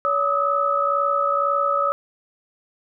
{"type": "tone cluster", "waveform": "sine", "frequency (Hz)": [566, 1225, 1287], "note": ["C#5", "D#6", "E6"], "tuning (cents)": [36, -27, -42], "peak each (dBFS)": [-23, -25, -20], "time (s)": [0.05, 1.92], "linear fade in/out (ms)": 0, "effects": []}